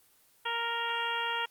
harmonic tone, 466.2 Hz, A#4, in tune, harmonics 1 / 2 / 3 / 4 / 5 / 6 / 7, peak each -42 / -34 / -36 / -38 / -43 / -37 / -39 dBFS, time 0.45-1.46 s, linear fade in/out 10 ms, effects white hiss -64 dBFS RMS until 1.5 s + Opus 24 kbps

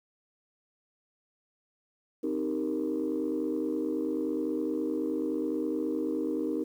sine chord, C minor seventh, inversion none, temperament equal, 261.6 / 311.1 / 392 / 466.2 Hz, C4 / Eb4 / G4 / Bb4, 0 / 0 / 0 / 0 cents, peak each -34 / -30 / -35 / -34 dBFS, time 2.23-6.64 s, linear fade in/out 10 ms, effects tanh soft clip ceiling -21 dBFS + 10-bit

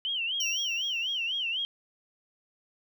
sine tone with vibrato, 2959 Hz, F#7, 1 cent flat, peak -28 dBFS, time 0.05-1.65 s, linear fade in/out 0 ms, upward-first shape sine, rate 4 Hz, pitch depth 180 cents each way
square tone with exponential decay, 5650 Hz, F8, 19 cents sharp, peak -30 dBFS, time 0.4-1.65 s, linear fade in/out 5 ms, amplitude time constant 270 ms
effects none

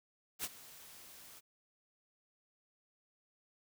white noise with ADSR envelope, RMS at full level -37 dBFS, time 0.39-1.41 s, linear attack 50 ms, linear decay 40 ms, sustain -18 dB, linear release 29 ms, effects none

